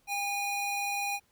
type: ring-modulated tone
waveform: 45% pulse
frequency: 1632 Hz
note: G#6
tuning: 31 cents flat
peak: -27 dBFS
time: 0.07-1.2 s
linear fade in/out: 50 ms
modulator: 826 Hz
effects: pink hiss -69 dBFS RMS until 1.31 s